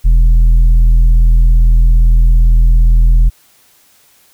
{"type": "tone with tanh clipping", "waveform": "sine", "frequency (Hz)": 41.2, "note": "E1", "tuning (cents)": 0, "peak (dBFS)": -5, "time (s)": [0.04, 3.3], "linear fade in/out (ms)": 20, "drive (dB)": 5, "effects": ["white hiss -49 dBFS RMS until 4.33 s"]}